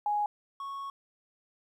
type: tone pair in turn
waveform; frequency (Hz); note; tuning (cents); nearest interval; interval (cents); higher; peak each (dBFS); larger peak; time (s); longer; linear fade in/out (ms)
sine / triangle; 831 / 1105.1; G#5 / C#6; +1 / -6; perfect fourth; 493; second; -26 / -34; first; 0.06-0.26 / 0.6-0.9; second; 2
effects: 11-bit